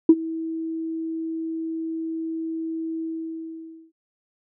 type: tone with ADSR envelope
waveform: sine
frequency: 324.5 Hz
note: E4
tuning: 27 cents flat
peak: -5 dBFS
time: 0.09-3.92 s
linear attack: 4 ms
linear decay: 50 ms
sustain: -21 dB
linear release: 900 ms
effects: tanh soft clip ceiling -2 dBFS